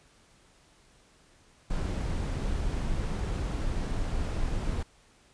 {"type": "noise", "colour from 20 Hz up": "brown", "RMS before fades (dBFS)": -30, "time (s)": [1.7, 4.83], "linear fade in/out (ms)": 5, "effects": ["pink hiss -61 dBFS RMS until 5.33 s", "resampled to 22050 Hz"]}